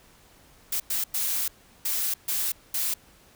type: noise bursts at uneven times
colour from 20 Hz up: blue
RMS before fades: -27 dBFS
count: 6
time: 0.72-0.8 / 0.9-1.04 / 1.14-1.48 / 1.85-2.14 / 2.28-2.52 / 2.74-2.94 s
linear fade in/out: 5 ms
effects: pink hiss -56 dBFS RMS until 3.35 s